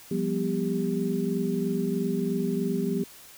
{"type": "tone cluster", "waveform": "sine", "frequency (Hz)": [175.2, 198.3, 245.8, 396.9], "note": ["F3", "G3", "B3", "G4"], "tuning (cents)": [6, 20, -8, 22], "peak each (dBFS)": -30, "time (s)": [0.11, 3.04], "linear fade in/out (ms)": 5, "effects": ["white hiss -49 dBFS RMS until 3.37 s"]}